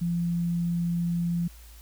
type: tone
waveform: sine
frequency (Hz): 171.6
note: F3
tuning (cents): -30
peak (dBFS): -24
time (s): 0.01-1.48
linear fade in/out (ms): 10
effects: added 56 Hz sine -46 dBFS peak until 1.81 s + white hiss -54 dBFS RMS until 1.81 s